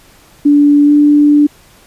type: tone with pitch glide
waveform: sine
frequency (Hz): 290 to 293.5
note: D4 to D4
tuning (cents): -22 to -1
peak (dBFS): -4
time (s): 0.45-1.47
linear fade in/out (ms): 10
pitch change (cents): +21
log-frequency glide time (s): 0.85-0.91
effects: pink hiss -44 dBFS RMS until 1.86 s + resampled to 32000 Hz